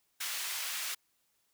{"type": "high-pass noise", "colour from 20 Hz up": "pink", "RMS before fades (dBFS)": -37, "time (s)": [0.2, 0.95], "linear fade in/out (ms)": 10, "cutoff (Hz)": 1800, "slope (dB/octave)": 12, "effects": ["white hiss -75 dBFS RMS until 1.53 s"]}